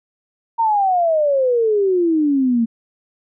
sine exponential sweep, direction down, 932 to 224.2 Hz, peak -13 dBFS, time 0.58-2.66 s, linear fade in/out 20 ms, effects none

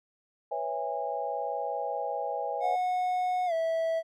sine chord, C# minor seventh, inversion third, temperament equal with one note detuned, 493.9 / 554.4 / 659.3 / 817.8 Hz, B4 / C#5 / E5 / G#5, 0 / 0 / 0 / -27 cents, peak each -37 / -36 / -36 / -33 dBFS, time 0.51-2.76 s, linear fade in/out 10 ms
triangle tone with pitch glide, 730 to 654.1 Hz, F#5 to E5, -24 to -14 cents, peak -24 dBFS, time 2.6-4.03 s, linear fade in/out 50 ms, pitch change -190 cents, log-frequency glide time 3.46-3.53 s
effects none

